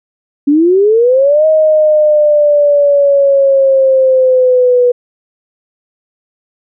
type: linear two-way sweep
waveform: sine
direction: up then down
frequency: 277.2 to 630 to 488.1 Hz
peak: -5 dBFS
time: 0.47-4.92 s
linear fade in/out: 10 ms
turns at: 1.46 s
effects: none